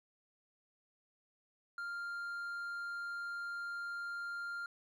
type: tone with hard clipping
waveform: sine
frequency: 1396.9 Hz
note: F6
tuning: in tune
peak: -40 dBFS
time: 1.78-4.66 s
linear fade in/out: 2 ms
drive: 3 dB
effects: none